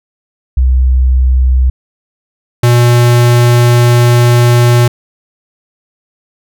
sine / square tone pair in turn, 63.9 / 120.63 Hz, C2 / B2, -40 / -40 cents, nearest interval major seventh, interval 1100 cents, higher second, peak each -5 dBFS, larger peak neither, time 0.57-1.7 / 2.63-4.88 s, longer second, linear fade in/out 5 ms, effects none

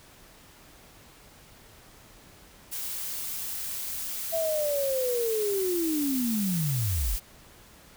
blue noise, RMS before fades -34 dBFS, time 2.71-7.2 s, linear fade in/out 20 ms
sine linear sweep, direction down, 666 to 36.71 Hz, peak -25 dBFS, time 4.32-7.17 s, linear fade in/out 20 ms
effects pink hiss -53 dBFS RMS until 7.96 s

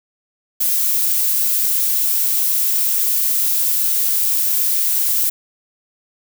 violet noise, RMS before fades -17 dBFS, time 0.6-5.3 s, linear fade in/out 10 ms, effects none

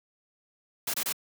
white noise bursts, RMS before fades -30 dBFS, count 3, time 0.87-1.126 s, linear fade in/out 5 ms, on 68 ms, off 26 ms, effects high-pass 150 Hz 12 dB/octave

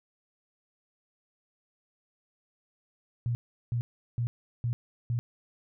sine tone bursts, 119.1 Hz, A#2, 38 cents sharp, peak -26 dBFS, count 5, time 3.26-5.19 s, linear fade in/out 0 ms, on 90 ms, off 370 ms, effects none

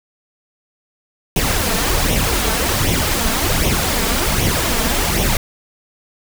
pink noise with flanger, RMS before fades -17 dBFS, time 1.36-5.37 s, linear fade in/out 2 ms, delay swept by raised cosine 0.32 to 4.52 ms, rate 1.3 Hz, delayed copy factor +0.6, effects none

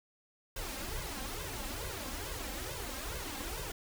pink noise with flanger, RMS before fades -40 dBFS, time 0.56-3.72 s, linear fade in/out 5 ms, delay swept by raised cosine 1.9 to 3.8 ms, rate 2.3 Hz, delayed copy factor +1, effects none

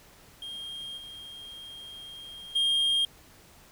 triangle tone with level steps, 3221 Hz, G7, 46 cents sharp, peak -35 / -40 / -21 dBFS, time 0.42-3.05 s, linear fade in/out 2 ms, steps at 0.97 / 2.55 s, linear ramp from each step 10 ms, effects pink hiss -55 dBFS RMS until 3.71 s

